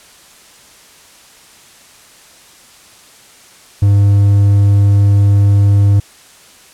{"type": "tone", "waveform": "triangle", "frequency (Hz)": 100.7, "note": "G2", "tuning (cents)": 47, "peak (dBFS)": -4, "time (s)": [3.82, 6], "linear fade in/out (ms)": 5, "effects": ["white hiss -42 dBFS RMS until 6.73 s", "low-pass 10000 Hz 12 dB/octave"]}